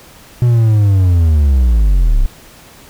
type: linear sweep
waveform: triangle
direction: down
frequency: 123.47 to 30.85 Hz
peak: -5 dBFS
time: 0.42-2.26 s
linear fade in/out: 0 ms
effects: pink hiss -40 dBFS RMS until 2.89 s